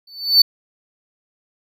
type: tone with exponential growth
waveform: triangle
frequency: 4507 Hz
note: C#8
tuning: 28 cents sharp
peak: -3 dBFS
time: 0.07-0.42 s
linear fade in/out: 5 ms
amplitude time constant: 74 ms
effects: none